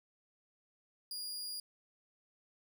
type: tone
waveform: sawtooth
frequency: 4848 Hz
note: D#8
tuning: 46 cents flat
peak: -37 dBFS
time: 1.11-1.6 s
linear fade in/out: 2 ms
effects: none